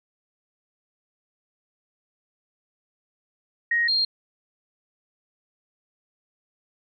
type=tone pair in turn; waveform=sine; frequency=1877 / 4214 Hz; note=A#6 / C8; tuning=+11 / +12 cents; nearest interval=octave + major second; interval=1401 cents; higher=second; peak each=-19 dBFS; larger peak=neither; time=3.71-3.88 / 3.88-4.05 s; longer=neither; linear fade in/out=5 ms; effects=none